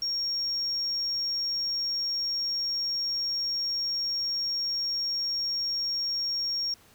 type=tone; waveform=triangle; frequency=5560 Hz; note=F8; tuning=9 cents flat; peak=-24 dBFS; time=0.02-6.74 s; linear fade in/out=2 ms; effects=tanh soft clip ceiling -24 dBFS + pink hiss -57 dBFS RMS until 6.94 s